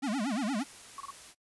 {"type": "tone with vibrato", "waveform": "square", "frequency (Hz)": 241.7, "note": "B3", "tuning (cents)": -37, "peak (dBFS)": -30, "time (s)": [0.02, 0.64], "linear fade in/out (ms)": 20, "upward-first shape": "sine", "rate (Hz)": 8.6, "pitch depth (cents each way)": 300}
{"type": "noise", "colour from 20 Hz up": "white", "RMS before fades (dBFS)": -50, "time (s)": [0.56, 1.35], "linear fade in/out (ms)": 50}
{"type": "tone bursts", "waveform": "sine", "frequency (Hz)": 1108.7, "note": "C#6", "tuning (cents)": 0, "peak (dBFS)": -38, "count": 3, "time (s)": [0.98, 1.106], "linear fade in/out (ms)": 2, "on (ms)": 24, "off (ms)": 27}
{"effects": ["noise-tail reverb RT60 0.1 s tail -22 dB re dry", "resampled to 24000 Hz"]}